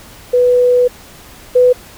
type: tone pair in turn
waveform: sine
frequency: 493.9 / 498.2 Hz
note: B4 / B4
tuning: 0 / +15 cents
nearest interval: unison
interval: 15 cents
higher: second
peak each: -7 / -5 dBFS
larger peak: second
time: 0.33-0.88 / 1.55-1.73 s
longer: first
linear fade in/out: 10 ms
effects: pink hiss -38 dBFS RMS until 1.97 s